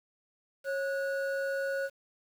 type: tone pair together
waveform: triangle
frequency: 548 / 1463 Hz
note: C#5 / F#6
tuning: -20 / -20 cents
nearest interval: octave + perfect fourth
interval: 1700 cents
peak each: -29 / -34 dBFS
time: 0.64-1.9 s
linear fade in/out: 50 ms
effects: 9-bit